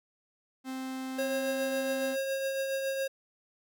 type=tone; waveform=45% pulse; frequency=261.6 Hz; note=C4; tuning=in tune; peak=-35 dBFS; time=0.64-2.17 s; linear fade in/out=50 ms
type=tone with tremolo; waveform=square; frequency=540 Hz; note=C#5; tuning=45 cents flat; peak=-29 dBFS; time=1.18-3.08 s; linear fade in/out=10 ms; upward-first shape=triangle; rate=7.2 Hz; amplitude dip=40%
effects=none